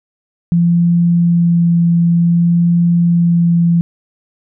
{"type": "tone with vibrato", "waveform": "sine", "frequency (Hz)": 170.9, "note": "F3", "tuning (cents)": -37, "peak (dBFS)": -8, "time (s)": [0.52, 3.81], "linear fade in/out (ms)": 0, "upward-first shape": "sine", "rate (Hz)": 0.54, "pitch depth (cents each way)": 9, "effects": []}